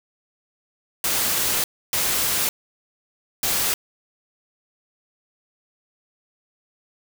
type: noise bursts at uneven times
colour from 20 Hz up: white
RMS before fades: -22 dBFS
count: 3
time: 1.04-1.64 / 1.93-2.49 / 3.43-3.74 s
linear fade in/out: 2 ms
effects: none